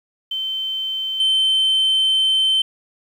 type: tone with level steps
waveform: sine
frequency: 3090 Hz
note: G7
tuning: 26 cents flat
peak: -21 / -12 dBFS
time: 0.31-2.62 s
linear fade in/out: 5 ms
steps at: 1.2 s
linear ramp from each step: 2 ms
effects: tanh soft clip ceiling -12 dBFS + 8-bit